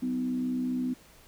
sine tone with frequency modulation, 253 Hz, B3, 42 cents sharp, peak -27 dBFS, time 0.02-0.94 s, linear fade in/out 10 ms, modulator 64.5 Hz, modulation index 0.51, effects pink hiss -56 dBFS RMS until 1.27 s

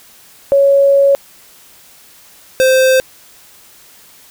sine / square tone pair in turn, 556 / 521.1 Hz, C#5 / C5, +5 / -7 cents, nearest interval minor second, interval 112 cents, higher first, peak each -6 / -8 dBFS, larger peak first, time 0.52-1.15 / 2.6-3 s, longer first, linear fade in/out 0 ms, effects white hiss -43 dBFS RMS until 4.3 s

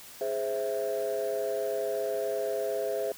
sine chord, Ab augmented, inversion none, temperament equal, 415.3 / 523.3 / 659.3 Hz, Ab4 / C5 / E5, 0 / 0 / 0 cents, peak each -31 dBFS, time 0.21-3.12 s, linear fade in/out 2 ms, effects tanh soft clip ceiling -23 dBFS + white hiss -48 dBFS RMS until 3.17 s

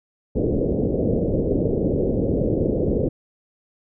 white low-pass noise, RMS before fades -21 dBFS, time 0.35-3.09 s, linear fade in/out 10 ms, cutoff 530 Hz, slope 48 dB/octave, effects none

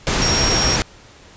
sine tone in noise, 5588 Hz, F8, in tune, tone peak -18 dBFS, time 0.22-0.76 s, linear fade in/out 0 ms, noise pink, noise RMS -18 dBFS, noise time 0.07-0.82 s, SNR -3 dB, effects pink hiss -45 dBFS RMS until 1.36 s + resampled to 16000 Hz

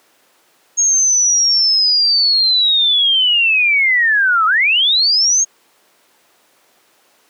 sine linear two-way sweep, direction down then up, 6580 to 1248 to 6580 Hz, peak -10 dBFS, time 0.77-5.45 s, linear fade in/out 20 ms, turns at 4.46 s, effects pink hiss -54 dBFS RMS until 7.29 s + high-pass 400 Hz 12 dB/octave

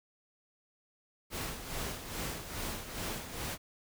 pink noise with tremolo, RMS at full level -37 dBFS, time 1.3-3.58 s, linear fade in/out 50 ms, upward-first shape sine, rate 2.4 Hz, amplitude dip 60%, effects none

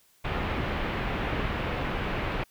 pink low-pass noise, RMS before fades -30 dBFS, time 0.24-2.44 s, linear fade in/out 10 ms, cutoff 2900 Hz, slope 24 dB/octave, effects white hiss -63 dBFS RMS until 2.5 s

